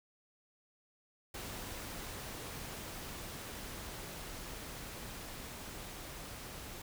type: noise with level ramp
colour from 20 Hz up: pink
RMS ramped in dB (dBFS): -44 to -47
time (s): 1.34-6.82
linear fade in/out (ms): 5
effects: none